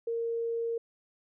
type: tone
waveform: sine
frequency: 462.4 Hz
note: A#4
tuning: 14 cents flat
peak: -29 dBFS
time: 0.07-0.78 s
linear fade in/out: 5 ms
effects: none

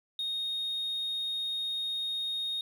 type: tone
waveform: sine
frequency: 3716 Hz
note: A#7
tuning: 6 cents flat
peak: -29 dBFS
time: 0.19-2.61 s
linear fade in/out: 2 ms
effects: tanh soft clip ceiling -28 dBFS + 10-bit

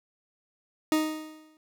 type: tone with exponential decay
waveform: 40% pulse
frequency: 311.1 Hz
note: D#4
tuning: in tune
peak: -19 dBFS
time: 0.92-1.57 s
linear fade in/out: 1 ms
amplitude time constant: 140 ms
effects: none

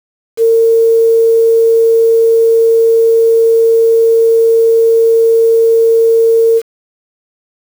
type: tone with quantisation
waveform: sine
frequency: 455.3 Hz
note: A#4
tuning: 41 cents flat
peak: -5 dBFS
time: 0.37-6.62 s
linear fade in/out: 50 ms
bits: 5
effects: none

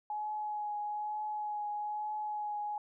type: tone with vibrato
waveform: sine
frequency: 841 Hz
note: G#5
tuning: 22 cents sharp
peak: -34 dBFS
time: 0.1-2.78 s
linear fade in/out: 2 ms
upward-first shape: triangle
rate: 1.1 Hz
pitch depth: 19 cents each way
effects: none

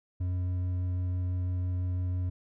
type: tone with hard clipping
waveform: triangle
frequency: 90.6 Hz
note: F#2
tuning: 36 cents flat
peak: -29 dBFS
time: 0.2-2.3 s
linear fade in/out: 10 ms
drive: 7 dB
effects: none

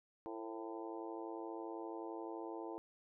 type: harmonic tone with a mistuned harmonic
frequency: 111.9 Hz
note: A2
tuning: 30 cents sharp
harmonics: 3 / 4 / 5 / 6 / 7 / 8 / 9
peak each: -46 / -49 / -53 / -54 / -53 / -52 / -57 dBFS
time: 0.26-2.78 s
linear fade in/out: 0 ms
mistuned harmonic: 5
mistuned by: -66 cents
effects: none

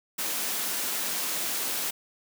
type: high-pass noise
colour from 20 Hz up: white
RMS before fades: -30 dBFS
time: 0.18-1.91 s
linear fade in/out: 10 ms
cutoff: 160 Hz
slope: 96 dB/octave
effects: none

